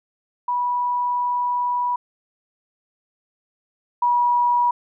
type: tone pair in turn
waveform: sine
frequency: 978 / 967.9 Hz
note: B5 / B5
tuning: -17 / -35 cents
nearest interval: unison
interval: 18 cents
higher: first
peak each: -19 / -15 dBFS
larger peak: second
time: 0.48-1.96 / 4.02-4.71 s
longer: first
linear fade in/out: 5 ms
effects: none